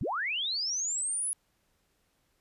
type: linear sweep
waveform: sine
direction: up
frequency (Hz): 69.4 to 10530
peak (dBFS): -29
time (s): 0.01-1.33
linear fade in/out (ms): 0
effects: pink hiss -73 dBFS RMS until 2.4 s + resampled to 32000 Hz